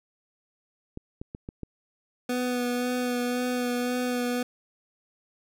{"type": "clicks", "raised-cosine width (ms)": 3, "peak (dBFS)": -23, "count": 5, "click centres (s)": [0.974, 1.215, 1.349, 1.489, 1.633]}
{"type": "tone with vibrato", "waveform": "25% pulse", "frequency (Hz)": 246.9, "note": "B3", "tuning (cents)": 0, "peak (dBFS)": -22, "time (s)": [2.29, 4.43], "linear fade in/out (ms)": 5, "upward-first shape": "sine", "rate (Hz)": 1.9, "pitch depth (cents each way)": 17}
{"effects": []}